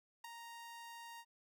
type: tone with ADSR envelope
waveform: sawtooth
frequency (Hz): 932.3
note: A#5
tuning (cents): 0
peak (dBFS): -40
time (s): 0.24-1.25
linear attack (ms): 6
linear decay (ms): 7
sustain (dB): -6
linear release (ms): 56
effects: none